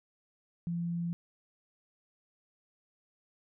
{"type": "tone", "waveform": "sine", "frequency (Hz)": 170.9, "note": "F3", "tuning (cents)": -37, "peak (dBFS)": -31, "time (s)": [0.67, 1.13], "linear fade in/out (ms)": 0, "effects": []}